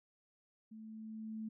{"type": "tone with level ramp", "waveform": "sine", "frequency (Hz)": 219.3, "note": "A3", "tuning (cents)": -6, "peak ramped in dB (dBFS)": [-49, -39], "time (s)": [0.71, 1.49], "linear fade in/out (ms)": 10, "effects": []}